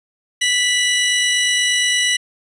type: tone pair together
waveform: sawtooth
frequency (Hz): 1975.5 / 2939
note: B6 / F#7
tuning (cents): 0 / -12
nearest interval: perfect fifth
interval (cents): 688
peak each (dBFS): -14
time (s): 0.41-2.17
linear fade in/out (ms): 10
effects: resampled to 22050 Hz